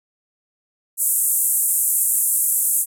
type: band-pass noise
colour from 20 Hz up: pink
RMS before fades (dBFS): -19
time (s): 0.97-2.86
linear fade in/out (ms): 50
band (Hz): 8100 to 14000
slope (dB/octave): 48
effects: none